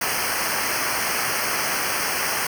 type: noise with comb filter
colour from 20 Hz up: pink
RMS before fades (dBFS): -24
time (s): 0.01-2.47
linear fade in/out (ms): 5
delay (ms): 0.27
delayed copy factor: -1
effects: none